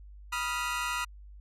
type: tone cluster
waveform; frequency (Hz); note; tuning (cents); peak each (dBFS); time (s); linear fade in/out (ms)
25% pulse; 976 / 1251 / 1388; B5 / D#6 / F6; -21 / +9 / -11; -31; 0.32-1.05; 10
effects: added 50 Hz sine -46 dBFS peak until 1.4 s + low-pass 12000 Hz 12 dB/octave